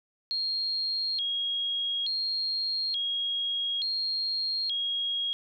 sine tone with vibrato, 3729 Hz, A#7, in tune, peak -27 dBFS, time 0.31-5.33 s, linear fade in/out 0 ms, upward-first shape square, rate 0.57 Hz, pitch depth 220 cents each way, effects none

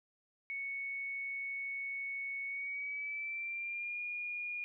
sine tone with pitch glide, 2217 to 2432 Hz, C#7 to D#7, 0 to -40 cents, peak -37 dBFS, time 0.5-4.64 s, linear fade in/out 0 ms, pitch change +160 cents, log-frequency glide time 2.46-4.01 s, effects none

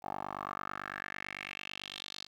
10% pulse tone with band-pass filter sweep, 49 Hz, G1, in tune, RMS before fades -42 dBFS, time 0.02-2.28 s, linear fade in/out 50 ms, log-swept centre 800 to 4400 Hz, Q 4, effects 11-bit

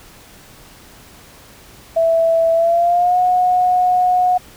sine tone with pitch glide, 659.3 to 727.3 Hz, E5 to F#5, 0 to -30 cents, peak -11 dBFS, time 1.96-4.38 s, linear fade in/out 10 ms, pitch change +170 cents, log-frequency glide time 2.53-3.19 s, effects pink hiss -43 dBFS RMS until 4.56 s

